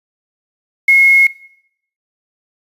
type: tone with quantisation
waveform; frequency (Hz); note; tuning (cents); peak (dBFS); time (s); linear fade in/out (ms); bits
sine; 2166; C#7; -41; -5; 0.88-1.27; 5; 5
effects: noise-tail reverb RT60 0.7 s tail -19 dB re dry + resampled to 32000 Hz